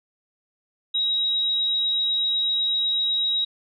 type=tone; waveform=sine; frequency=3823 Hz; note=A#7; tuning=43 cents sharp; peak=-20 dBFS; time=0.94-3.45 s; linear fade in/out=10 ms; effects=none